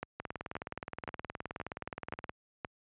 two click trains, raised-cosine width 0.5 ms, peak -21 / -23 dBFS, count 6 / 41, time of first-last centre 0.03-2.648 / 0.2-2.294 s, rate 1.91 / 19.1 Hz, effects high-pass 60 Hz 12 dB/octave + resampled to 8000 Hz

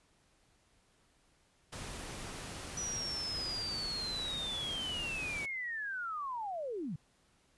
pink noise, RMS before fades -44 dBFS, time 1.72-5.46 s, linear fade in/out 10 ms
sine linear sweep, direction down, 5920 to 130 Hz, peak -36 dBFS, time 2.77-6.96 s, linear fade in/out 5 ms
effects pink hiss -70 dBFS RMS until 7.57 s + resampled to 24000 Hz

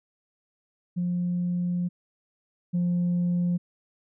sine tone pair in turn, 176.8 / 175.78 Hz, F3 / F3, +22 / +12 cents, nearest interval unison, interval 10 cents, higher first, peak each -23 / -20 dBFS, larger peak second, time 0.96-1.89 / 2.73-3.58 s, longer first, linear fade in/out 20 ms, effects tanh soft clip ceiling -20 dBFS

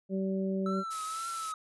harmonic tone, 191.8 Hz, G3, 37 cents flat, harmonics 1 / 2 / 3, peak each -30 / -35 / -39 dBFS, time 0.09-0.84 s, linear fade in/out 50 ms
triangle tone with vibrato, 1315 Hz, E6, 5 cents flat, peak -33 dBFS, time 0.66-1.54 s, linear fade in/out 2 ms, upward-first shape triangle, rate 2 Hz, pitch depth 63 cents each way
blue noise, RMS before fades -39 dBFS, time 0.9-1.53 s, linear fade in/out 20 ms
effects resampled to 24000 Hz

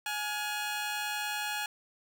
15% pulse tone pair together, 839 / 1428.4 Hz, G#5 / F6, +17 / +39 cents, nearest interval major sixth, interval 922 cents, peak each -27 / -32 dBFS, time 0.06-1.66 s, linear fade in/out 2 ms, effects none

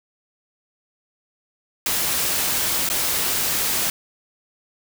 white noise with dropouts, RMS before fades -22 dBFS, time 1.86-3.9 s, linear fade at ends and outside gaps 2 ms, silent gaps 2.89-2.899 s, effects none

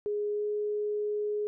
sine tone with pitch glide, 415.3 to 418.2 Hz, G#4 to G#4, 0 to +12 cents, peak -28 dBFS, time 0.06-1.47 s, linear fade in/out 0 ms, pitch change +12 cents, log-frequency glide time 0.32-0.44 s, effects none

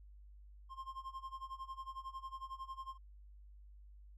triangle tone with tremolo, 1061 Hz, C6, 24 cents sharp, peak -39 dBFS, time 0.69-2.98 s, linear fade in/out 50 ms, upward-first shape sine, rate 11 Hz, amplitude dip 90%, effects added 50 Hz sine -54 dBFS peak until 4.17 s + MP3 64 kbps

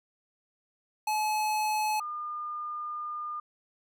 square / sine tone pair in turn, 856 / 1210.6 Hz, A5 / D#6, -48 / -48 cents, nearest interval tritone, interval 600 cents, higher second, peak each -27 / -33 dBFS, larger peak first, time 1.07-2 / 2-3.4 s, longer second, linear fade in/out 5 ms, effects none

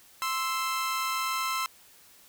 sawtooth tone pair together, 1046.5 / 1318.5 Hz, C6 / E6, 0 / 0 cents, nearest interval major third, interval 400 cents, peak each -27 dBFS, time 0.22-1.66 s, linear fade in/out 0 ms, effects white hiss -56 dBFS RMS until 2.28 s

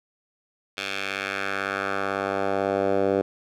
10% pulse tone with band-pass filter sweep, 98 Hz, G2, in tune, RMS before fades -26 dBFS, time 0.77-3.22 s, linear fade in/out 10 ms, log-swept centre 3000 to 470 Hz, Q 1.5, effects none

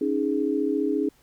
sine chord, C# suspended second, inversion none, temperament just, 277.2 / 311.8 / 415.8 Hz, C#4 / D#4 / G#4, 0 / +4 / +2 cents, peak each -26 dBFS, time 0.01-1.09 s, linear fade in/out 5 ms, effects pink hiss -61 dBFS RMS until 1.22 s

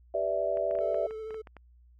sine chord, E minor seventh, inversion first, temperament equal, 392 / 493.9 / 587.3 / 659.3 Hz, G4 / B4 / D5 / E5, 0 / 0 / 0 / 0 cents, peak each -36 / -36 / -30 / -30 dBFS, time 0.14-1.07 s, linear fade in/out 5 ms
clicks, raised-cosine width 0.5 ms, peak -32 dBFS, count 10, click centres 0.572 / 0.711 / 0.753 / 0.788 / 0.945 / 1.109 / 1.307 / 1.344 / 1.472 / 1.567 s
triangle tone with vibrato, 437.9 Hz, A4, 8 cents flat, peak -34 dBFS, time 0.8-1.42 s, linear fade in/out 10 ms, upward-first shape sine, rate 13 Hz, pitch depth 20 cents each way
effects added 60 Hz sine -55 dBFS peak until 1.99 s

